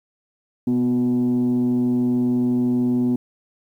sine tone with frequency modulation, 246.9 Hz, B3, in tune, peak -15 dBFS, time 0.67-3.16 s, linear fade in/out 5 ms, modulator 120 Hz, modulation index 0.47, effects tanh soft clip ceiling -14 dBFS + 9-bit

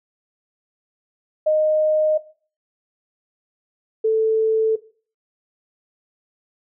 sine tone pair in turn, 618 / 441.3 Hz, D#5 / A4, -12 / +5 cents, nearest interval tritone, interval 583 cents, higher first, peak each -14 dBFS, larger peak neither, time 1.46-2.18 / 4.04-4.76 s, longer neither, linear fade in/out 10 ms, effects noise-tail reverb RT60 0.4 s tail -17 dB re dry

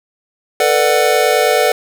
square chord, B minor seventh, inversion third, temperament just, 444.5 / 493.9 / 592.7 / 740.8 Hz, A4 / B4 / D5 / F#5, +18 / 0 / +16 / +2 cents, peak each -17 dBFS, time 0.6-1.72 s, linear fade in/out 2 ms, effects none

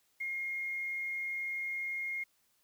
sine tone with quantisation, 2139 Hz, C7, 38 cents sharp, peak -34 dBFS, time 0.2-2.24 s, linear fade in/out 10 ms, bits 10, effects white hiss -73 dBFS RMS until 2.63 s

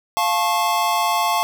square chord, F augmented, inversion none, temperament just, 698.5 / 873.1 / 1091.3 Hz, F5 / A5 / C#6, 0 / -14 / -27 cents, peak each -23 / -22 / -22 dBFS, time 0.17-1.43 s, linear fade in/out 0 ms, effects none

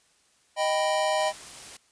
square chord, Eb augmented, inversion none, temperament equal, 622.3 / 784 / 987.8 Hz, Eb5 / G5 / B5, 0 / 0 / 0 cents, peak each -26 / -29 / -31 dBFS, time 0.56-1.33 s, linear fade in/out 50 ms
white noise, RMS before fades -43 dBFS, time 1.19-1.77 s, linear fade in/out 5 ms
effects white hiss -64 dBFS RMS until 1.91 s + resampled to 22050 Hz

